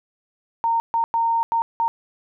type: tone bursts at uneven times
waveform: sine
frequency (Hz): 920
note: A#5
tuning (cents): -23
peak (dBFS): -17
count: 5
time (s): 0.64-0.8 / 0.94-1.04 / 1.14-1.43 / 1.52-1.62 / 1.8-1.88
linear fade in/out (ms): 0
effects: none